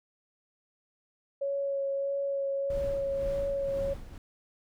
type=tone with vibrato; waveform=sine; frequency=554.4 Hz; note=C#5; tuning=in tune; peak=-28 dBFS; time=1.41-3.94 s; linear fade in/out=10 ms; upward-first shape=sine; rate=1.6 Hz; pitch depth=12 cents each way
type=noise with tremolo; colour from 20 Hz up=brown; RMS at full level=-37 dBFS; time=2.7-4.18 s; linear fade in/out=2 ms; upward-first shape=sine; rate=2 Hz; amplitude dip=60%
effects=none